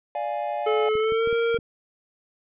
triangle chord, D diminished, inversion none, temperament equal, 587.3 / 698.5 / 830.6 Hz, D5 / F5 / Ab5, 0 / 0 / 0 cents, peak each -28 dBFS, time 0.15-0.89 s, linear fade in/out 2 ms
square tone with pitch glide, 432.3 to 463.3 Hz, A4 to A#4, -31 to -11 cents, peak -21 dBFS, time 0.66-1.58 s, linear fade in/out 10 ms, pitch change +120 cents, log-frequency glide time 0.97-1.31 s
clicks, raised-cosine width 3 ms, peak -25 dBFS, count 6, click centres 0.954 / 1.122 / 1.274 / 1.328 / 1.545 / 1.588 s
effects resampled to 8000 Hz

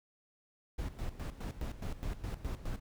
brown noise with tremolo, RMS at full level -37 dBFS, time 0.78-2.8 s, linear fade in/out 10 ms, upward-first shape square, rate 4.8 Hz, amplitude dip 75%, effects none

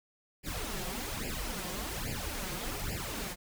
pink noise with flanger, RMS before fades -37 dBFS, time 0.43-3.36 s, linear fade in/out 50 ms, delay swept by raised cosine 0.4 to 5.6 ms, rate 1.2 Hz, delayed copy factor +0.95, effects none

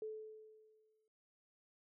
sine tone with exponential decay, 434.2 Hz, A4, 23 cents flat, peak -40 dBFS, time 0.02-1.08 s, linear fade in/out 2 ms, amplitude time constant 230 ms, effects none

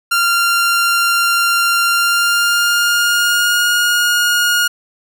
sawtooth tone with pitch glide, 1387 to 1431.8 Hz, F6 to F6, -12 to +43 cents, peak -8 dBFS, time 0.11-4.68 s, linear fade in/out 10 ms, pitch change +55 cents, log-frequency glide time 1.88-3.63 s, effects none

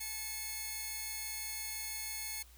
5% pulse tone pair together, 868 / 2183 Hz, A5 / C#7, -24 / -27 cents, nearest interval octave + major third, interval 1597 cents, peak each -36 / -29 dBFS, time 0-2.43 s, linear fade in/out 10 ms, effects added 60 Hz sine -57 dBFS peak until 2.57 s + white hiss -62 dBFS RMS until 2.57 s

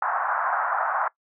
white band-pass noise, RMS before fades -25 dBFS, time 0.02-1.08 s, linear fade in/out 2 ms, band 680 to 1500 Hz, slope 48 dB/octave, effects noise-tail reverb RT60 0.1 s tail -21 dB re dry

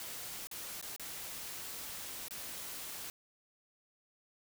white noise with dropouts, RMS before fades -44 dBFS, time 0-3.1 s, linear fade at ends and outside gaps 1 ms, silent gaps 0.471-0.513 / 0.813-0.826 / 0.963-0.996 / 2.283-2.308 s, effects none

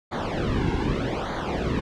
brown noise with flanger, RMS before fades -26 dBFS, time 0.11-1.81 s, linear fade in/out 20 ms, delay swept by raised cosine 0.37 to 1.67 ms, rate 0.82 Hz, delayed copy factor -0.9, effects low-pass 4000 Hz 12 dB/octave

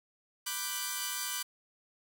5% pulse chord, G major seventh, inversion first, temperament equal, 987.8 / 1174.7 / 1480 / 1568 Hz, B5 / D6 / F#6 / G6, 0 / 0 / 0 / 0 cents, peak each -28 / -27 / -29 / -28 dBFS, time 0.46-1.43 s, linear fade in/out 10 ms, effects none

